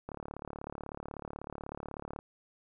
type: click train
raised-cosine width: 1 ms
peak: -26 dBFS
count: 77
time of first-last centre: 0.09-2.189 s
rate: 36.2 Hz
effects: none